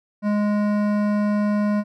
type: tone with hard clipping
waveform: triangle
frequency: 207.7 Hz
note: G#3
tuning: in tune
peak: -20 dBFS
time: 0.22-1.84 s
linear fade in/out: 50 ms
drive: 18 dB
effects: none